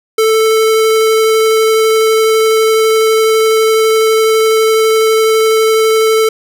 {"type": "tone with vibrato", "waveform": "square", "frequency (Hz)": 441, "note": "A4", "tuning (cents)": 4, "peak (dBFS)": -8, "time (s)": [0.18, 6.29], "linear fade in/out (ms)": 5, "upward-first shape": "triangle", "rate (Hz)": 12, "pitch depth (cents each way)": 9, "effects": []}